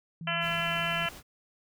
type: tone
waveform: sine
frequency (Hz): 164.81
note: E3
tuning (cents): 0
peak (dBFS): -37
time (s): 0.21-1.06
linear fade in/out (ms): 2
type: harmonic tone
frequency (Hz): 338.5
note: E4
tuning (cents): +46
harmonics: 2 / 3 / 4 / 5 / 6 / 7 / 8 / 9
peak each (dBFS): -36 / -39 / -35 / -35 / -40 / -37 / -35 / -35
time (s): 0.27-1.09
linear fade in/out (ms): 5
type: noise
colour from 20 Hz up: pink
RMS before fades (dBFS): -47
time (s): 0.4-1.23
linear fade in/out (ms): 50
effects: none